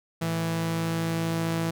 sawtooth tone pair together, 110 / 164.81 Hz, A2 / E3, 0 / 0 cents, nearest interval perfect fifth, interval 700 cents, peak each -31 / -22 dBFS, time 0.21-1.71 s, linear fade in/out 10 ms, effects none

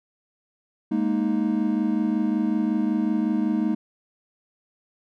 triangle chord, Ab suspended second, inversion none, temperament equal, 207.7 / 233.1 / 311.1 Hz, Ab3 / Bb3 / Eb4, 0 / 0 / 0 cents, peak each -23 dBFS, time 0.91-3.75 s, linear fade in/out 10 ms, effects none

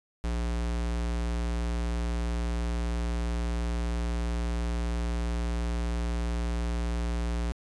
square tone, 58.5 Hz, A#1, 7 cents sharp, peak -28 dBFS, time 0.24-7.52 s, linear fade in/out 0 ms, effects resampled to 22050 Hz

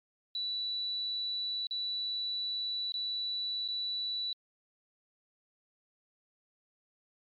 sine tone with dropouts, 3951 Hz, B7, in tune, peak -32 dBFS, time 0.35-4.33 s, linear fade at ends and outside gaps 2 ms, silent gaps 1.67-1.709 / 2.921-2.94 / 3.679-3.685 s, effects MP3 32 kbps

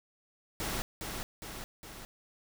pink noise with echo, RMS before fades -35 dBFS, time 0.6-0.82 s, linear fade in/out 0 ms, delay 410 ms, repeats 3, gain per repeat -4 dB, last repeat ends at 2.05 s, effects none

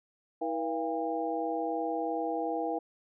harmonic tone with a mistuned harmonic, 161.1 Hz, E3, 39 cents flat, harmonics 2 / 3 / 4 / 5, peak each -35 / -35 / -35 / -35 dBFS, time 0.41-2.79 s, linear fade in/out 10 ms, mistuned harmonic 4, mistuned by +100 cents, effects none

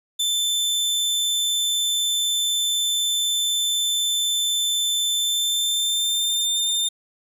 sawtooth tone with pitch glide, 3536 to 3606 Hz, A7 to A7, +8 to +42 cents, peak -17 dBFS, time 0.19-6.89 s, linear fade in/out 10 ms, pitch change +34 cents, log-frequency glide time 5.13-6.63 s, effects resampled to 32000 Hz

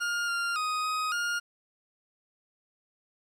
40% pulse tone with pitch steps, 1414 / 1394 / 1249 / 1256 / 1417 Hz, F6 / F6 / D#6 / D#6 / F6, +21 / -4 / +6 / +16 / +25 cents, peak -27 dBFS, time 0-1.4 s, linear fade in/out 20 ms, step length 280 ms, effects low-pass 9000 Hz 12 dB/octave + 10-bit

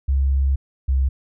sine tone pair in turn, 67.9 / 66.43 Hz, C#2 / C2, -35 / +27 cents, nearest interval unison, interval 38 cents, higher first, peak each -15 dBFS, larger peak neither, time 0.08-0.56 / 0.88-1.09 s, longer first, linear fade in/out 10 ms, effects none

